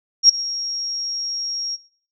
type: tone with ADSR envelope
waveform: sine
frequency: 5588 Hz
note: F8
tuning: in tune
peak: -4 dBFS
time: 0.23-1.77 s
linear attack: 62 ms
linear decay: 6 ms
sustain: -19 dB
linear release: 28 ms
effects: noise-tail reverb RT60 0.5 s tail -20 dB re dry